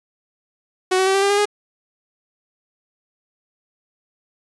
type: tone with pitch steps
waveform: sawtooth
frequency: 371.4 / 378.1 / 384.9 / 391.9 / 399 / 406.2 / 413.5 Hz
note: F#4 / F#4 / G4 / G4 / G4 / G#4 / G#4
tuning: +7 / +38 / -32 / 0 / +31 / -38 / -8 cents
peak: -11 dBFS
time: 0.91-1.456 s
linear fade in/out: 10 ms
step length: 78 ms
effects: resampled to 24000 Hz